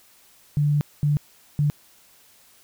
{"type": "tone bursts at uneven times", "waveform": "sine", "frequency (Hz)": 146.83, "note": "D3", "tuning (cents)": 0, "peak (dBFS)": -17, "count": 3, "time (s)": [[0.57, 0.81], [1.03, 1.17], [1.59, 1.7]], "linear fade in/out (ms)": 0, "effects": ["white hiss -55 dBFS RMS until 2.63 s"]}